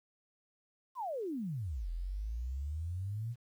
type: exponential two-way sweep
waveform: sine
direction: down then up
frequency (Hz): 1095 to 40.79 to 122.2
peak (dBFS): -35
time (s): 0.95-3.36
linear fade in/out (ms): 50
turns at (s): 1.9
effects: 11-bit